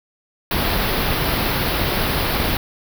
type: band-stop noise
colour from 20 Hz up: pink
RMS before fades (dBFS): -20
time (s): 0.51-2.57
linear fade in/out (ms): 2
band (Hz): 5000 to 11000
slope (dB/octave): 48
effects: none